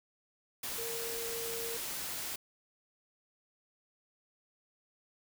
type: tone in noise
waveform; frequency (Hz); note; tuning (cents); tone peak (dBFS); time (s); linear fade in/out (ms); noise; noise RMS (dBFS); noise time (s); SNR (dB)
sine; 461.6; A#4; -17; -40; 0.78-1.77; 5; white; -39; 0.63-2.36; -4
effects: none